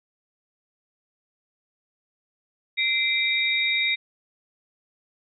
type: tone cluster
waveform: sine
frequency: 2074 / 2344 / 3742 Hz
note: C7 / D7 / A#7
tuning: -16 / -4 / +6 cents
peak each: -25 dBFS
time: 2.77-3.96 s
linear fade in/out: 20 ms
effects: none